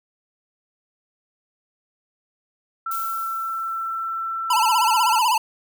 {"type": "tone with pitch glide", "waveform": "sine", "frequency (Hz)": [1339, 1357.7], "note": ["E6", "F6"], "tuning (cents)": [27, -49], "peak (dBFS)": -24, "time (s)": [2.86, 5.19], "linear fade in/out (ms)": 5, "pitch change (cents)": 24, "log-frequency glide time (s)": [4.59, 5.04]}
{"type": "noise with exponential decay", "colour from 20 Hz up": "violet", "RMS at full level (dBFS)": -31, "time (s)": [2.91, 4.62], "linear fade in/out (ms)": 5, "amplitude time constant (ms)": 370}
{"type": "tone with vibrato", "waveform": "square", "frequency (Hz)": 932.3, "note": "A#5", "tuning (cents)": 0, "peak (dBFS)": -17, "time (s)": [4.5, 5.38], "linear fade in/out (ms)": 5, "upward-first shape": "sine", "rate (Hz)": 16, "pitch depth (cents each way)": 140}
{"effects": []}